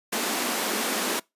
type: high-pass noise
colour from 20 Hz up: pink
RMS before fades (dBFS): -27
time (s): 0.12-1.2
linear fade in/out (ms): 10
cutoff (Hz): 210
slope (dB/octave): 48
effects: noise-tail reverb RT60 0.2 s tail -24 dB re dry + resampled to 32000 Hz